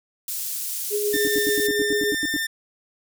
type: high-pass noise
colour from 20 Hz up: pink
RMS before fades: -29 dBFS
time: 0.28-1.67 s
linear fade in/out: 2 ms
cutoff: 8300 Hz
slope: 12 dB/octave
type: tone with tremolo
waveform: sine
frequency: 415.3 Hz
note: G#4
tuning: in tune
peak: -20 dBFS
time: 0.9-2.15 s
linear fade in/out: 50 ms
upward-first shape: sine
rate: 6.9 Hz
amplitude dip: 40%
type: tone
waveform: sawtooth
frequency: 1797 Hz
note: A6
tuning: 36 cents sharp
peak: -20 dBFS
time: 1.13-2.47 s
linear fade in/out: 10 ms
type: tone bursts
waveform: sine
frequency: 298.4 Hz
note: D4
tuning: 28 cents sharp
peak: -23 dBFS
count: 12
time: 1.14-2.364 s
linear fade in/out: 0 ms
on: 25 ms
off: 84 ms
effects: none